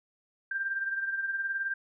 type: beating tone pair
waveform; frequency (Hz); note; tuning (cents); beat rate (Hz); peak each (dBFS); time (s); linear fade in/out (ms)
sine; 1581 / 1600; G6 / G6; +14 / +35; 19; -30 / -38; 0.51-1.74; 5
effects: none